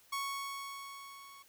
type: tone with level ramp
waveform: sawtooth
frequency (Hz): 1108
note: C#6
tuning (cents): -1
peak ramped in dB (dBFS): -30 to -49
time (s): 0.12-1.43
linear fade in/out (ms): 10
effects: white hiss -64 dBFS RMS until 1.48 s